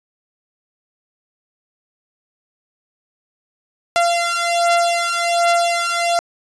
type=beating tone pair; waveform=sawtooth; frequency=687 / 688.3 Hz; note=F5 / F5; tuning=-29 / -25 cents; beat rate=1.3 Hz; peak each=-14 dBFS; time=3.96-6.19 s; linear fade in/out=0 ms; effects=resampled to 22050 Hz